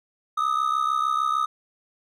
triangle ring-modulated tone, 1244.5 Hz, D#6, in tune, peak -16 dBFS, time 0.37-1.46 s, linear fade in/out 10 ms, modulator 33.3 Hz, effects none

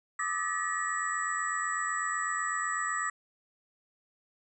sine tone cluster, 1186 / 1274 / 1740 / 1919 / 7790 Hz, D6 / D#6 / A6 / A#6 / B8, +17 / +41 / -20 / +50 / -25 cents, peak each -35 / -35 / -39 / -34 / -38 dBFS, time 0.19-3.1 s, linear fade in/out 5 ms, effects none

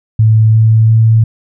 sine tone with pitch steps, 110 / 111.02 / 112.05 Hz, A2 / A2 / A2, 0 / +16 / +32 cents, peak -4 dBFS, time 0.19-1.24 s, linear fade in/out 5 ms, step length 350 ms, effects none

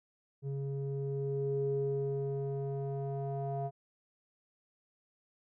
square tone with low-pass filter sweep, 138.1 Hz, C#3, 6 cents flat, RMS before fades -35 dBFS, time 0.42-3.71 s, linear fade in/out 50 ms, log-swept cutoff 310 to 670 Hz, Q 5.6, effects none

